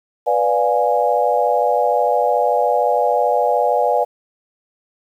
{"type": "chord", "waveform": "sine", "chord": "B diminished seventh", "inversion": "none", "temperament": "equal with one note detuned", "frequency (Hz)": [493.9, 587.3, 704.9, 830.6], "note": ["B4", "D5", "F5", "Ab5"], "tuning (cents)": [0, 0, 16, 0], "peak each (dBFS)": -19, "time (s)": [0.26, 4.05], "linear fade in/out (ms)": 20, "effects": ["8-bit"]}